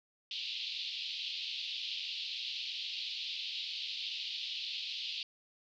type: band-pass noise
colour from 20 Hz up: white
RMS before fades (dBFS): -40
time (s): 0.31-5.23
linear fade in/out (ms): 2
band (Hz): 2700 to 4400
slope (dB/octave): 48
effects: none